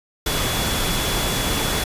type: tone in noise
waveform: sine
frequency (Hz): 3409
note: G#7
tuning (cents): +45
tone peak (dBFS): -29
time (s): 0.26-1.84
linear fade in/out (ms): 5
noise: pink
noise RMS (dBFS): -22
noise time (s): 0.26-1.84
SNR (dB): -10
effects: resampled to 32000 Hz

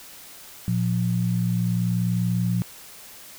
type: tone pair together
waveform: sine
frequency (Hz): 116.54 / 177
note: A#2 / F3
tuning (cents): 0 / +23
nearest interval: perfect fifth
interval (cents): 723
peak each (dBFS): -23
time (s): 0.68-2.62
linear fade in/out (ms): 0
effects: white hiss -44 dBFS RMS until 3.38 s

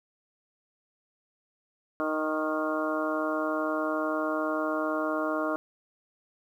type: harmonic tone with a mistuned harmonic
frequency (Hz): 155.56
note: D#3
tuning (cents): 0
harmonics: 2 / 3 / 4 / 5 / 6 / 7 / 8 / 9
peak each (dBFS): -31 / -37 / -31 / -42 / -43 / -35 / -37 / -36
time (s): 2-5.56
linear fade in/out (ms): 0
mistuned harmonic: 8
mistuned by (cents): -22
effects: 10-bit

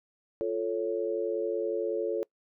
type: chord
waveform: sine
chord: F augmented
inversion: none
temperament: equal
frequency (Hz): 349.2 / 440 / 554.4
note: F4 / A4 / C#5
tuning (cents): 0 / 0 / 0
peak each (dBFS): -33 / -30 / -33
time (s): 0.41-2.23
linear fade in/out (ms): 0
effects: noise-tail reverb RT60 0.1 s tail -24 dB re dry

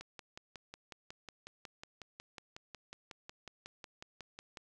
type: click train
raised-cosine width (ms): 0.2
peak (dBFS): -29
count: 26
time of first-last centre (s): 0.01-4.572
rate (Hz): 5.48
effects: none

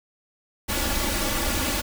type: noise with comb filter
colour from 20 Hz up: pink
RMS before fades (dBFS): -25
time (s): 0.68-1.82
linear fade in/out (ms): 20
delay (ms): 3.5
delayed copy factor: +1
effects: none

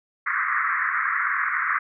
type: band-pass noise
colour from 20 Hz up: pink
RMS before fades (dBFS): -24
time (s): 0.26-1.79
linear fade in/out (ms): 10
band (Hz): 1100 to 2100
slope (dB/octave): 96
effects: none

